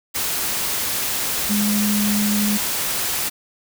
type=tone in noise; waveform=sine; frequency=207.7 Hz; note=G#3; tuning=in tune; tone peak=-18 dBFS; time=1.49-2.58 s; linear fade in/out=20 ms; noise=white; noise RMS=-23 dBFS; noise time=0.14-3.3 s; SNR=+2 dB; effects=none